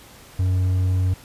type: tone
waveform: triangle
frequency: 92.5 Hz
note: F#2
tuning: in tune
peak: -15 dBFS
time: 0.39-1.14 s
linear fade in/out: 5 ms
effects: pink hiss -46 dBFS RMS until 1.24 s + resampled to 32000 Hz